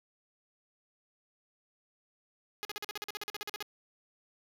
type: tone bursts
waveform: 5% pulse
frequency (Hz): 416.7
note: G#4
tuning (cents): +6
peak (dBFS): -25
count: 16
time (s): 2.63-3.626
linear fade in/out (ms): 0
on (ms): 21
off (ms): 44
effects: none